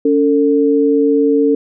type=tone pair together; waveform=sine; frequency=282.5 / 448.5 Hz; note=C#4 / A4; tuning=+33 / +33 cents; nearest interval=minor sixth; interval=800 cents; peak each=-12 dBFS; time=0.05-1.55 s; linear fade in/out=5 ms; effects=none